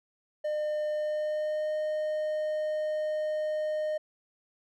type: tone with pitch glide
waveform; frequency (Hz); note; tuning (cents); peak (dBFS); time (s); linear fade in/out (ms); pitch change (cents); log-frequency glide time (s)
triangle; 605 to 614.2; D#5 to D#5; -49 to -23; -26; 0.44-3.98; 10; +26; 0.91-1.73
effects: none